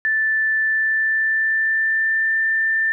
sine tone with pitch glide, 1760 to 1783.5 Hz, A6 to A6, 0 to +23 cents, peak -16 dBFS, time 0.05-2.92 s, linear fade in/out 0 ms, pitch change +23 cents, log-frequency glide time 0.59-2.34 s, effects none

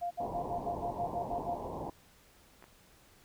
sine tone bursts, 698.5 Hz, F5, in tune, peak -32 dBFS, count 10, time 0.01-1.559 s, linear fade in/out 20 ms, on 100 ms, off 61 ms
white low-pass noise, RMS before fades -40 dBFS, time 0.2-1.9 s, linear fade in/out 2 ms, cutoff 1000 Hz, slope 96 dB/octave
clicks, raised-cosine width 0.5 ms, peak -38 dBFS, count 2, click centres 2.625 / 2.641 s
effects pink hiss -62 dBFS RMS until 3.24 s

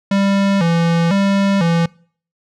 square tone with vibrato, 182.2 Hz, F#3, 26 cents flat, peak -13 dBFS, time 0.11-1.86 s, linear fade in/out 5 ms, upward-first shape square, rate 1 Hz, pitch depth 140 cents each way, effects noise-tail reverb RT60 0.5 s tail -24 dB re dry + low-pass 5000 Hz 12 dB/octave

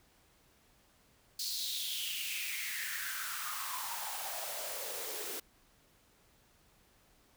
white noise with high-pass filter sweep, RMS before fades -39 dBFS, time 1.39-5.4 s, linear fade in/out 5 ms, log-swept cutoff 4600 to 360 Hz, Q 5.5, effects pink hiss -67 dBFS RMS until 7.36 s

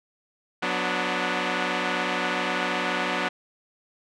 5% pulse chord, B minor, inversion second, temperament equal with one note detuned, 183.19 / 246.9 / 293.7 Hz, F#3 / B3 / D4, -17 / 0 / 0 cents, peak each -17 dBFS, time 0.62-3.29 s, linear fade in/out 10 ms, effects low-pass 4000 Hz 12 dB/octave

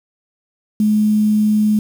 sine tone with quantisation, 212.4 Hz, G#3, 39 cents sharp, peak -11 dBFS, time 0.8-1.79 s, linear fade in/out 2 ms, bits 6, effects none

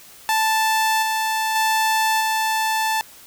sawtooth tone with level steps, 880 Hz, A5, in tune, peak -13 / -16 / -13 / -15 dBFS, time 0.29-3.01 s, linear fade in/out 0 ms, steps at 1.02 / 1.55 / 2.2 s, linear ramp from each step 10 ms, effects white hiss -45 dBFS RMS until 3.26 s

